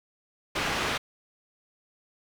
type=low-pass noise; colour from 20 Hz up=white; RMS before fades=-29 dBFS; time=0.55-0.98 s; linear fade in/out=10 ms; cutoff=2700 Hz; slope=12 dB/octave; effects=none